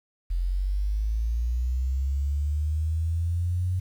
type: linear sweep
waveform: sine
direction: up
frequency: 42.45 to 92.4 Hz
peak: -23 dBFS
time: 0.3-3.8 s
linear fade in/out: 10 ms
effects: 9-bit